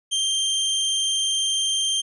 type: tone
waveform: sawtooth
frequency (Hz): 3163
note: G7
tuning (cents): +15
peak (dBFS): -17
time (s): 0.11-2.02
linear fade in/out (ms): 20
effects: resampled to 24000 Hz